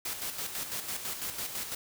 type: noise with tremolo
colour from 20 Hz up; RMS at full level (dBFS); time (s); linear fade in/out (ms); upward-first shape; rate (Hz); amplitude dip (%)
white; -35; 0.05-1.75; 5; square; 6; 50
effects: none